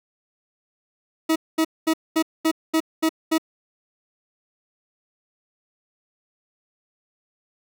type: tone bursts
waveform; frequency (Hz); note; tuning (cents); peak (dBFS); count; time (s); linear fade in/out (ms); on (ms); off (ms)
40% pulse; 320.1; D#4; +49; -16; 8; 1.29-3.382; 10; 69; 220
effects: none